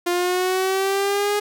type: linear sweep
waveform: sawtooth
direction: up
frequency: 349.2 to 415.3 Hz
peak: -15 dBFS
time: 0.06-1.4 s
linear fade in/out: 10 ms
effects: none